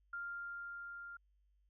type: tone with level ramp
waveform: sine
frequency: 1396.9 Hz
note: F6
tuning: in tune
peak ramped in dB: -40 to -47 dBFS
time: 0.13-1.17 s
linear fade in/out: 5 ms
effects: added 50 Hz sine -70 dBFS peak until 1.69 s